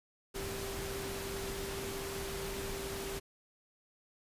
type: tone in noise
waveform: sine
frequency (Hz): 392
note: G4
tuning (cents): 0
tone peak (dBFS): -41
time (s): 0.34-3.2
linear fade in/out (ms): 20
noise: pink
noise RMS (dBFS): -41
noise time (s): 0.34-3.2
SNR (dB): -3
effects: resampled to 32000 Hz